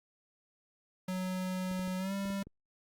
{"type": "tone with pitch glide", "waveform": "square", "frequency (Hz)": [185, 197.14], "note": ["F#3", "G3"], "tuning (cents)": [0, 10], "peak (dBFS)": -34, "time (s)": [1.08, 2.43], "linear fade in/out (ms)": 5, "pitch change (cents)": 110, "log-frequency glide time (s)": [1.98, 2.13]}
{"type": "clicks", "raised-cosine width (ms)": 3, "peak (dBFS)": -35, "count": 6, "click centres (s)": [1.714, 1.794, 1.878, 2.255, 2.303, 2.47]}
{"effects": ["Opus 48 kbps"]}